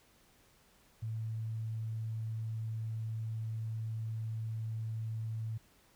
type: tone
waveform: sine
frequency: 111.4 Hz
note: A2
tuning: 22 cents sharp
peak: -35 dBFS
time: 1.02-5.58 s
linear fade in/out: 10 ms
effects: pink hiss -66 dBFS RMS until 5.95 s